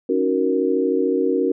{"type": "chord", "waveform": "sine", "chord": "D# minor seventh", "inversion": "third", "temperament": "equal", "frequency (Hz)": [277.2, 311.1, 370, 466.2], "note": ["C#4", "D#4", "F#4", "A#4"], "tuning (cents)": [0, 0, 0, 0], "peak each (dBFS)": [-22, -26, -21, -21], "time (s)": [0.09, 1.52], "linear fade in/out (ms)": 5, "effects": []}